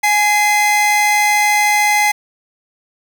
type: tone pair together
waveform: 45% pulse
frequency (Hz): 834.3 / 2059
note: G#5 / C7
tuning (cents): +8 / -28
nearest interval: octave + major third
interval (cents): 1564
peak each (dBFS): -14 / -14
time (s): 0.03-2.12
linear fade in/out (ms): 10
effects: 7-bit